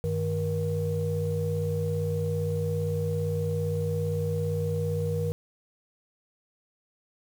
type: tone cluster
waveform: sine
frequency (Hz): 97.6 / 155.2 / 475.2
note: G2 / D#3 / A#4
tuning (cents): -7 / -4 / +33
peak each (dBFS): -29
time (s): 0.04-5.32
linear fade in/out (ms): 0
effects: tanh soft clip ceiling -18 dBFS + 8-bit